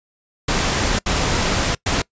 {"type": "noise bursts at uneven times", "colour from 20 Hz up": "pink", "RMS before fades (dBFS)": -19, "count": 3, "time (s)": [[0.48, 0.99], [1.06, 1.75], [1.86, 2.02]], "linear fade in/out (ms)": 5, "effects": ["noise-tail reverb RT60 0.1 s tail -23 dB re dry", "resampled to 16000 Hz"]}